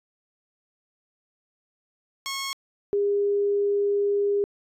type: tone pair in turn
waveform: 10% pulse / sine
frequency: 1092 / 405.3 Hz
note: C#6 / G#4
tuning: -26 / -42 cents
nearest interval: octave + perfect fourth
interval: 1716 cents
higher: first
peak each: -20 dBFS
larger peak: neither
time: 2.26-2.53 / 2.93-4.44 s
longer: second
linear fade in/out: 0 ms
effects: resampled to 32000 Hz